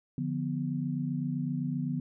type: chord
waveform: sine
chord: B diminished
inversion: first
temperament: equal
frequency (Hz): 146.83 / 174.61 / 246.9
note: D3 / F3 / B3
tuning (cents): 0 / 0 / 0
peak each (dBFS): -33 / -35 / -33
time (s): 0.18-2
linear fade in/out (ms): 2
effects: none